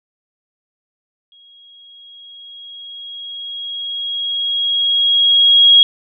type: tone with exponential growth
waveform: sine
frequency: 3294 Hz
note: G#7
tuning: 15 cents flat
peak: -4 dBFS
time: 1.32-5.83 s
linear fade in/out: 1 ms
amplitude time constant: 980 ms
effects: none